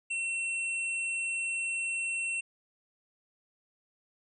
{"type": "tone", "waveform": "square", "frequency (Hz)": 2710, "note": "E7", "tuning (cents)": 47, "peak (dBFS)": -31, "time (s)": [0.1, 2.41], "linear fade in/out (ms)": 10, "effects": ["resampled to 24000 Hz"]}